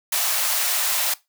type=high-pass noise; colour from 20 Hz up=white; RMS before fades=-22 dBFS; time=0.12-1.14 s; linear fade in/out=5 ms; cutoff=570 Hz; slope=48 dB/octave; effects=noise-tail reverb RT60 0.2 s tail -19 dB re dry

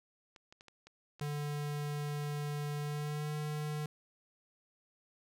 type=clicks; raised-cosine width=0.2 ms; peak=-37 dBFS; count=9; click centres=0.362 / 0.525 / 0.609 / 0.683 / 0.87 / 1.196 / 1.243 / 2.086 / 2.237 s
type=tone with pitch glide; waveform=square; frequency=146.83 to 150.52 Hz; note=D3 to D3; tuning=0 to +43 cents; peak=-36 dBFS; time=1.21-3.86 s; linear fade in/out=2 ms; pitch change=+43 cents; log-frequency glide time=2.8-3.36 s
effects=none

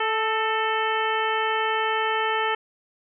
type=harmonic tone with a mistuned harmonic; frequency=439.1 Hz; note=A4; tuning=4 cents flat; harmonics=1 / 2 / 3 / 4 / 5 / 6 / 7; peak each=-28 / -26 / -28 / -29 / -33 / -34 / -33 dBFS; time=0-2.55 s; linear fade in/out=5 ms; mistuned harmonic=4; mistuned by=+32 cents; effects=none

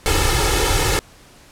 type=noise with comb filter; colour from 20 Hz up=pink; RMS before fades=-17 dBFS; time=0.06-0.99 s; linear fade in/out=0 ms; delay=2.3 ms; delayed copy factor=+0.85; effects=pink hiss -47 dBFS RMS until 1.51 s + low-pass 11000 Hz 12 dB/octave

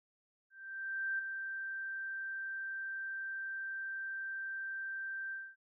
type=tone with ADSR envelope; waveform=sine; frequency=1568 Hz; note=G6; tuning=in tune; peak=-32 dBFS; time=0.5-5.56 s; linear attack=690 ms; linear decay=5 ms; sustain=-6 dB; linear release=240 ms; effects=none

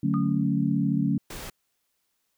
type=chord; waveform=sine; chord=D major seventh; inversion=none; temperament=equal; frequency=146.83 / 185 / 220 / 277.2 Hz; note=D3 / F#3 / A3 / C#4; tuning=0 / 0 / 0 / 0 cents; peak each=-27 dBFS; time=0.03-1.18 s; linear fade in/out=5 ms
type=tone with exponential decay; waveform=sine; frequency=1225 Hz; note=D#6; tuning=27 cents flat; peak=-30 dBFS; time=0.14-0.44 s; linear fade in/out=0 ms; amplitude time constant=65 ms
type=noise; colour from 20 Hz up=pink; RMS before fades=-38 dBFS; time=1.3-1.5 s; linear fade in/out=5 ms
effects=white hiss -75 dBFS RMS until 2.37 s

